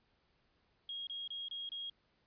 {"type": "tone bursts", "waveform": "sine", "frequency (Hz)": 3272, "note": "G#7", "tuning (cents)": -26, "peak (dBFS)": -40, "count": 5, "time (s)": [0.89, 1.898], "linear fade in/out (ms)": 2, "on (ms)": 180, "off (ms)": 27, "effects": ["pink hiss -75 dBFS RMS until 2.26 s", "resampled to 11025 Hz"]}